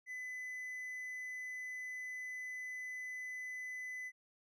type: tone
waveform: triangle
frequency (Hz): 2008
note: B6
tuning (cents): +28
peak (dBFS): -40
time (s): 0.06-4.12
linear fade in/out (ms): 50
effects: none